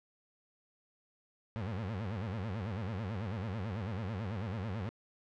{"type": "tone with vibrato", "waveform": "30% pulse", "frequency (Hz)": 102.2, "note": "G#2", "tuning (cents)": -27, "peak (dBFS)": -33, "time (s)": [1.56, 4.89], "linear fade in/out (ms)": 0, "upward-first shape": "sine", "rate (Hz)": 9.1, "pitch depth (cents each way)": 230, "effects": ["low-pass 3000 Hz 12 dB/octave"]}